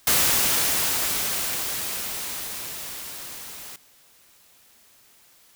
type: noise with level ramp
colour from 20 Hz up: white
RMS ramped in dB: -19 to -40 dBFS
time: 0.07-3.76 s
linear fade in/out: 2 ms
effects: white hiss -56 dBFS RMS until 5.55 s